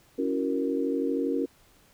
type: chord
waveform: sine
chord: F# dominant seventh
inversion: second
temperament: equal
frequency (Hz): 277.2 / 329.6 / 370 / 466.2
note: C#4 / E4 / F#4 / A#4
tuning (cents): 0 / 0 / 0 / 0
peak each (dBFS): -28 / -33 / -32 / -30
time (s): 0.18-1.46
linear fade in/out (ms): 10
effects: pink hiss -60 dBFS RMS until 1.93 s